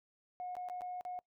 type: tone with dropouts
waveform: sine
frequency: 724 Hz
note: F#5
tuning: 38 cents flat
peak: -38 dBFS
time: 0.4-1.19 s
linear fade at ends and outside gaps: 0 ms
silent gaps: 0.553-0.567 / 0.687-0.698 / 0.809-0.818 / 1.01-1.051 s
effects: noise-tail reverb RT60 0.1 s tail -24 dB re dry + tanh soft clip ceiling -35 dBFS